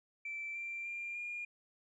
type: tone with pitch steps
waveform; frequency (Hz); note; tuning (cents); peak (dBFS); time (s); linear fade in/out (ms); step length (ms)
sine; 2332 / 2360 / 2389 / 2418; D7 / D7 / D7 / D7; -13 / +8 / +29 / +50; -38; 0.25-1.45; 5; 300
effects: tanh soft clip ceiling -34 dBFS